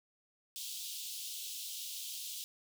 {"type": "high-pass noise", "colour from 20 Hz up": "pink", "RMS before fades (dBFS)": -43, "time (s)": [0.56, 2.44], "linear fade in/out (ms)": 0, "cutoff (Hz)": 3000, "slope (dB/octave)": 48, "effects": []}